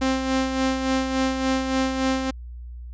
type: tone with tremolo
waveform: sawtooth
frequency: 263.5 Hz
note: C4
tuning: 12 cents sharp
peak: -15 dBFS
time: 0.01-2.31 s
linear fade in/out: 10 ms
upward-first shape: sine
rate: 3.5 Hz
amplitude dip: 50%
effects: added 60 Hz sine -34 dBFS peak until 2.93 s + resampled to 16000 Hz